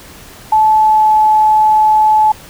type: tone with pitch glide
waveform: sine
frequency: 867 to 861 Hz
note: A5 to A5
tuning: -26 to -38 cents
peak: -6 dBFS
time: 0.52-2.32 s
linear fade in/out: 5 ms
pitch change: -12 cents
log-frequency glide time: 0.7-1.14 s
effects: pink hiss -36 dBFS RMS until 2.49 s